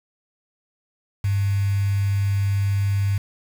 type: tone with quantisation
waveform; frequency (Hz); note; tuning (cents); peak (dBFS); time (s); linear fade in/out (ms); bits
sine; 99.4; G2; +25; -18; 1.24-3.18; 5; 6
effects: none